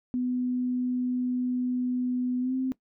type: tone with pitch glide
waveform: sine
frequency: 249.8 to 260.4 Hz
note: B3 to C4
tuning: +20 to -8 cents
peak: -25 dBFS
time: 0.14-2.72 s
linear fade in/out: 0 ms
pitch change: +72 cents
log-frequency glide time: 2.4-2.54 s
effects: noise-tail reverb RT60 0.1 s tail -19 dB re dry